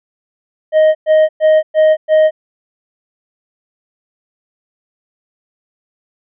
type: tone bursts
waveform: triangle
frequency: 624 Hz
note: D#5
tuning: 5 cents sharp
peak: -4 dBFS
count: 5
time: 0.72-2.31 s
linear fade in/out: 50 ms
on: 230 ms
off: 110 ms
effects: resampled to 8000 Hz